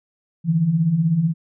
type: beating tone pair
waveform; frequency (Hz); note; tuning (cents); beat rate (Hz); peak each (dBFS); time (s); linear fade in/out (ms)
sine; 150 / 166; D3 / E3; +37 / +12; 16; -23 / -16; 0.44-1.34; 50
effects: none